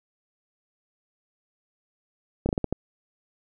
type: slowing click train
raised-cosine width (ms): 2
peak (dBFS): -11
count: 6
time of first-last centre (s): 2.46-2.726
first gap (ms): 30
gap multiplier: 1.29
effects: none